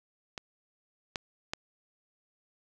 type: clicks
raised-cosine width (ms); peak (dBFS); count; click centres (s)
0.2; -20 / -15 / -15; 3; 0.378 / 1.158 / 1.535
effects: none